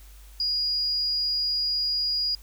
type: tone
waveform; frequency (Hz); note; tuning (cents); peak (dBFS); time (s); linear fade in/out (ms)
sine; 4878; D#8; -35; -23; 0.4-2.35; 2
effects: added 50 Hz sine -45 dBFS peak until 2.42 s + white hiss -55 dBFS RMS until 2.42 s